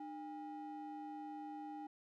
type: ring-modulated tone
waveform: triangle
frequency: 556 Hz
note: C#5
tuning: 5 cents sharp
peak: -39 dBFS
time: 0-1.87 s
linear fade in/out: 5 ms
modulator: 253 Hz
effects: tanh soft clip ceiling -38 dBFS